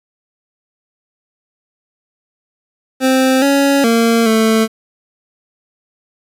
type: tone with pitch steps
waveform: 25% pulse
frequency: 261.5 / 278.7 / 230 / 221.7 Hz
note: C4 / C#4 / A#3 / A3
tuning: -1 / +9 / -23 / +13 cents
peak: -6 dBFS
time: 3-4.68 s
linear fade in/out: 50 ms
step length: 420 ms
effects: resampled to 32000 Hz + 7-bit